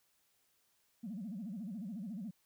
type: tone with vibrato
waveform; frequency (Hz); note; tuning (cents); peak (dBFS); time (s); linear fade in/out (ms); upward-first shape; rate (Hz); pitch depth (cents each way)
sine; 206.1; G#3; -13; -39; 1.03-2.31; 10; sine; 14; 250
effects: tanh soft clip ceiling -36 dBFS + white hiss -75 dBFS RMS until 2.45 s